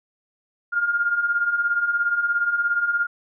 sine beating tone pair, 1398 / 1415 Hz, F6 / F6, +1 / +22 cents, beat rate 17 Hz, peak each -26 / -20 dBFS, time 0.72-3.07 s, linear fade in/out 20 ms, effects none

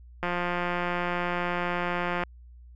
click train, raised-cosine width 0.5 ms, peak -14 dBFS, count 354, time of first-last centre 0.23-2.236 s, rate 176 Hz, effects added 60 Hz sine -46 dBFS peak until 2.75 s

